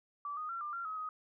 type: tone with pitch steps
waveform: sine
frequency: 1158 / 1240 / 1362 / 1194 / 1376 / 1273 / 1255 Hz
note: D6 / D#6 / F6 / D6 / F6 / D#6 / D#6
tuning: -25 / -6 / -44 / +28 / -26 / +39 / +15 cents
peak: -37 dBFS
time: 0.25-1.09 s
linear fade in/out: 2 ms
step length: 120 ms
effects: none